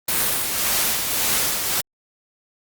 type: noise with tremolo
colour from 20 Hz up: white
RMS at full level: -19 dBFS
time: 0.08-1.81 s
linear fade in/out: 5 ms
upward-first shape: triangle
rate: 1.8 Hz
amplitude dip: 50%
effects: Opus 32 kbps